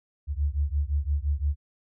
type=beating tone pair; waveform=sine; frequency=69.8 / 75.6 Hz; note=C#2 / D#2; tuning=+13 / -49 cents; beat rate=5.8 Hz; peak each=-26 / -27 dBFS; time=0.27-1.56 s; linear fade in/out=50 ms; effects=none